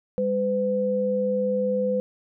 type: tone pair together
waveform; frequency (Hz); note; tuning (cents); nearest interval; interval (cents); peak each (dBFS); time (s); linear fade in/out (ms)
sine; 200.8 / 506; G3 / B4; +42 / +42; octave + major third; 1600; -27 / -22; 0.18-2; 0
effects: none